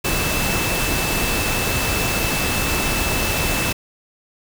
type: tone in noise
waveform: sine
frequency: 2637 Hz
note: E7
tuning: in tune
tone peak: -26 dBFS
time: 0.04-3.73 s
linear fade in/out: 10 ms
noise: pink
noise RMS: -21 dBFS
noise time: 0.04-3.73 s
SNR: -8 dB
effects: none